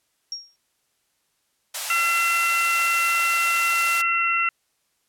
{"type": "tone with exponential decay", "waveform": "sine", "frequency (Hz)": 5580, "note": "F8", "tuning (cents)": -2, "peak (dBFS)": -25, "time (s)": [0.32, 0.56], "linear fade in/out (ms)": 1, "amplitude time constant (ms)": 51}
{"type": "high-pass noise", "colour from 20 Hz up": "white", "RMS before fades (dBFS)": -28, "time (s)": [1.74, 4.02], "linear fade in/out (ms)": 10, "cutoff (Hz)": 560, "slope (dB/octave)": 48}
{"type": "harmonic tone", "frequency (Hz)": 679, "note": "F5", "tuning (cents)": -49, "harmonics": [2, 3, 4], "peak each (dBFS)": [-23, -26, -22], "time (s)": [1.9, 4.49], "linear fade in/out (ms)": 2}
{"effects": ["white hiss -70 dBFS RMS until 5.08 s", "low-pass 12000 Hz 12 dB/octave"]}